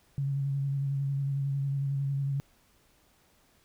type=tone with vibrato; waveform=sine; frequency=138.59 Hz; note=C#3; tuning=in tune; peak=-27 dBFS; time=0.18-2.4 s; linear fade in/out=0 ms; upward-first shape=square; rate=11 Hz; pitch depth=19 cents each way; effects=pink hiss -65 dBFS RMS until 3.64 s